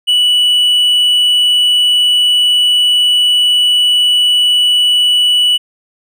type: tone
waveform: triangle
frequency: 2954 Hz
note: F#7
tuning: 3 cents flat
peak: -6 dBFS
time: 0.07-5.58 s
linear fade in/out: 20 ms
effects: none